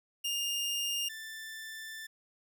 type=tone pair in turn; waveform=sawtooth; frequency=2819 / 1769.2 Hz; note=F7 / A6; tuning=+16 / +9 cents; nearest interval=minor sixth; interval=807 cents; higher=first; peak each=-28 / -38 dBFS; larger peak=first; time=0.24-1.09 / 1.09-2.07 s; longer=second; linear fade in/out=10 ms; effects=none